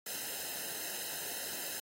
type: noise with comb filter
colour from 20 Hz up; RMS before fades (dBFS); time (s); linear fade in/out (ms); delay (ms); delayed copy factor
white; -40; 0.06-1.8; 5; 0.87; -0.75
effects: AAC 48 kbps